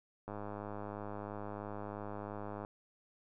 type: click train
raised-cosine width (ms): 1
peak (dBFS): -29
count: 245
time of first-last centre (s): 0.28-2.649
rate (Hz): 103
effects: none